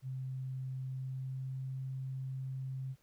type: tone with pitch glide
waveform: sine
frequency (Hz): 130.81 to 132.1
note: C3 to C3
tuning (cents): 0 to +17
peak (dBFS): -37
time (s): 0.02-2.96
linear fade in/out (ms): 50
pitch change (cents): +17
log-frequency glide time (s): 0.81-1.76
effects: pink hiss -72 dBFS RMS until 3.02 s